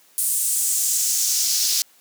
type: noise with high-pass filter sweep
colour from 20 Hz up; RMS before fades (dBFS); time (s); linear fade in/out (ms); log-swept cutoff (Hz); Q
pink; -21; 0.18-1.82; 0; 9500 to 4900; 2.3
effects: white hiss -55 dBFS RMS until 2 s + high-pass 200 Hz 12 dB/octave